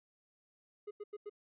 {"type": "tone bursts", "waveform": "triangle", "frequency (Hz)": 415.3, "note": "G#4", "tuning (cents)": 0, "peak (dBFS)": -39, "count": 4, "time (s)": [0.87, 1.297], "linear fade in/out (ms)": 10, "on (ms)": 40, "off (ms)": 89, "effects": ["resampled to 8000 Hz"]}